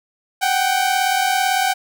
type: tone pair together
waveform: sawtooth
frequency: 746.1 / 784 Hz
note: F#5 / G5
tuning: +14 / 0 cents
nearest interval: minor second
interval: 86 cents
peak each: -15 dBFS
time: 0.41-1.74 s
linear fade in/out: 20 ms
effects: none